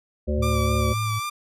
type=harmonic tone; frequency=74 Hz; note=D2; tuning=14 cents sharp; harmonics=1 / 3 / 5 / 7 / 8; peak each=-23 / -28 / -30 / -31 / -32 dBFS; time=0.27-0.94 s; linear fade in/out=20 ms
type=tone with pitch glide; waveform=sine; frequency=111.6 to 108.8 Hz; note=A2 to A2; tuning=+25 to -19 cents; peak=-24 dBFS; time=0.37-1.2 s; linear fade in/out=20 ms; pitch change=-44 cents; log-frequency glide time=0.49-0.59 s
type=tone with vibrato; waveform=sawtooth; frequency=1174.7 Hz; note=D6; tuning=in tune; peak=-23 dBFS; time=0.42-1.3 s; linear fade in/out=10 ms; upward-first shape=sine; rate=3.8 Hz; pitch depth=30 cents each way
effects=resampled to 32000 Hz